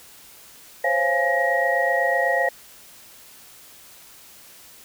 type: tone cluster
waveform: sine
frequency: 518 / 546 / 693 / 835 / 1894 Hz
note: C5 / C#5 / F5 / G#5 / A#6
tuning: -17 / -26 / -14 / +9 / +27 cents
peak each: -26 / -25 / -24 / -28 / -22 dBFS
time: 0.84-2.49 s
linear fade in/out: 5 ms
effects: white hiss -47 dBFS RMS until 4.84 s